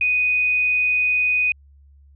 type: tone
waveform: sine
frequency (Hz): 2489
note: D#7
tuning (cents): 0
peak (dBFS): -16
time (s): 0.01-1.52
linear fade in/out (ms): 2
effects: added 70 Hz sine -47 dBFS peak until 2.15 s